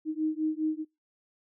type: beating tone pair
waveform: sine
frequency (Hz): 309.7 / 314.6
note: D#4 / D#4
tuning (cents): -8 / +19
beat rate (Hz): 4.9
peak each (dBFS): -30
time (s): 0.05-0.85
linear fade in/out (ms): 50
effects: noise-tail reverb RT60 0.2 s tail -23 dB re dry